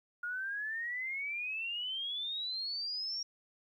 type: exponential sweep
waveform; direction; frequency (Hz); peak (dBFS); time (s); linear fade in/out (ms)
sine; up; 1419 to 5620; -35; 0.23-3.23; 5
effects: 12-bit